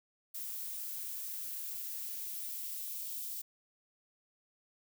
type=noise with high-pass filter sweep; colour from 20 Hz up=violet; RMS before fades=-41 dBFS; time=0.34-3.42 s; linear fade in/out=10 ms; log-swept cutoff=740 to 3300 Hz; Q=1.1; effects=none